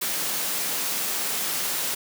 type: high-pass noise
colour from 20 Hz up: white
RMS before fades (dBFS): -27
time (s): 0.01-1.95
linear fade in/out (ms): 10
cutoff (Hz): 140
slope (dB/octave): 48
effects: none